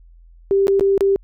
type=tone with dropouts; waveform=sine; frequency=393.1 Hz; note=G4; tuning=5 cents sharp; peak=-12 dBFS; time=0.51-1.16 s; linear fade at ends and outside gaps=0 ms; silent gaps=0.67-0.681 / 0.796-0.809 / 0.978-1.008 s; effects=added 42 Hz sine -43 dBFS peak until 1.23 s